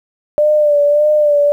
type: tone with vibrato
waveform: sine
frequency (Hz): 592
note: D5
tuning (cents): +14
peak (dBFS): -8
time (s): 0.38-1.52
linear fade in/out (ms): 0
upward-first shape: sine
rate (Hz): 1.7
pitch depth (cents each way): 40
effects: 8-bit